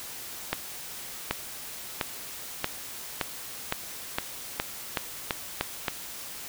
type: accelerating click train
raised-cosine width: 0.3 ms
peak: -9 dBFS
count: 12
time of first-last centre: 0.53-5.882 s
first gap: 780 ms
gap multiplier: 0.9
effects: white hiss -40 dBFS RMS until 6.48 s